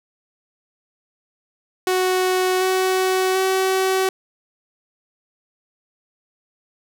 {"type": "tone with pitch steps", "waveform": "sawtooth", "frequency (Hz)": [370, 374.5, 379.1], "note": ["F#4", "F#4", "F#4"], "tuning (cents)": [0, 21, 42], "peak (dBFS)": -13, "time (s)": [1.87, 4.09], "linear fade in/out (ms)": 2, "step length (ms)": 740, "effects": []}